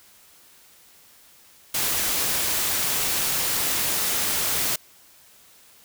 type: noise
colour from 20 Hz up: white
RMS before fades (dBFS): -24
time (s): 1.74-4.76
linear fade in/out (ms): 5
effects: white hiss -53 dBFS RMS until 5.84 s